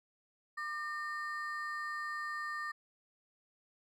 triangle ring-modulated tone, 1510 Hz, F#6, 35 cents sharp, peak -32 dBFS, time 0.57-2.72 s, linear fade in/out 10 ms, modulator 314 Hz, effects none

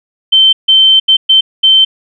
sine tone bursts at uneven times, 3100 Hz, G7, 20 cents flat, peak -3 dBFS, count 5, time 0.32-0.53 / 0.68-1 / 1.08-1.17 / 1.29-1.41 / 1.63-1.85 s, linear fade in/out 10 ms, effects none

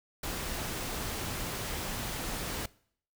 pink noise, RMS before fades -36 dBFS, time 0.23-2.66 s, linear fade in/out 5 ms, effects noise-tail reverb RT60 0.6 s tail -22 dB re dry

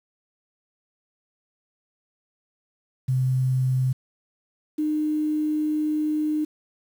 sine tone pair in turn, 129.3 / 305.1 Hz, C3 / D#4, -20 / -34 cents, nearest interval octave + minor third, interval 1486 cents, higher second, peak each -19 / -21 dBFS, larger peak first, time 3.08-3.93 / 4.78-6.45 s, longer second, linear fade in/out 10 ms, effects 8-bit

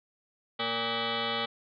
sine tone with frequency modulation, 1271 Hz, D#6, 36 cents sharp, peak -28 dBFS, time 0.59-1.46 s, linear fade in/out 10 ms, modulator 347 Hz, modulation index 7.3, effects none

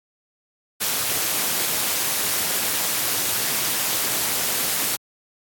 white noise with amplitude modulation, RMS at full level -20 dBFS, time 0.8-4.97 s, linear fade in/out 20 ms, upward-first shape sine, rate 216 Hz, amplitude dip 60%, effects high-pass 100 Hz 12 dB/octave + AAC 64 kbps

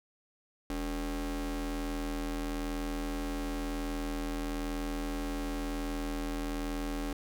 40% pulse ring-modulated tone, 162.5 Hz, E3, 24 cents flat, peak -29 dBFS, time 0.7-7.13 s, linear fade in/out 2 ms, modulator 122 Hz, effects none

